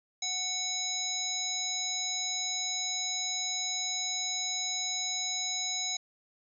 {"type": "harmonic tone with a mistuned harmonic", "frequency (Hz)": 740, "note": "F#5", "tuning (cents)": 0, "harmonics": [1, 3, 5, 7, 9], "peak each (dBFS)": [-44, -41, -34, -41, -34], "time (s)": [0.22, 5.97], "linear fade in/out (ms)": 5, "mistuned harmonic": 5, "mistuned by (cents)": 100, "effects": []}